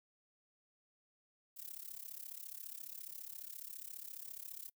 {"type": "noise with amplitude modulation", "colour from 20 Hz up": "violet", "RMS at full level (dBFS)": -45, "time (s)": [1.56, 4.7], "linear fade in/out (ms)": 20, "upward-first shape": "sine", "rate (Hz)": 34.6, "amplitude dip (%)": 90, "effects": ["noise-tail reverb RT60 0.1 s tail -24 dB re dry"]}